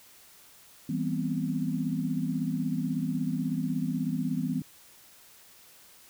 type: chord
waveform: sine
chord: C major seventh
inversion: first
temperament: just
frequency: 163.52 / 196.22 / 245.3 / 261.6 Hz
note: E3 / G3 / B3 / C4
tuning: -14 / +2 / -12 / 0 cents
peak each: -32 / -34 / -32 / -33 dBFS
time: 0.89-4.62 s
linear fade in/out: 5 ms
effects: white hiss -55 dBFS RMS until 6.09 s